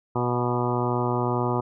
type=harmonic tone with a mistuned harmonic; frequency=122.1 Hz; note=B2; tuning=19 cents flat; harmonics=1 / 2 / 3 / 4 / 5 / 6 / 7 / 8 / 9 / 10; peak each=-27 / -30 / -28 / -33 / -35 / -33 / -33 / -31 / -37 / -34 dBFS; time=0.15-1.61 s; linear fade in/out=10 ms; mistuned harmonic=5; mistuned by=+18 cents; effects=none